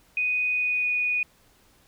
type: tone with pitch glide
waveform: sine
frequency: 2489 to 2470 Hz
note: D#7 to D#7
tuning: 0 to -13 cents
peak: -22 dBFS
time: 0.17-1.23 s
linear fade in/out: 2 ms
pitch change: -13 cents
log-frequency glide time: 0.5-0.89 s
effects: pink hiss -60 dBFS RMS until 1.87 s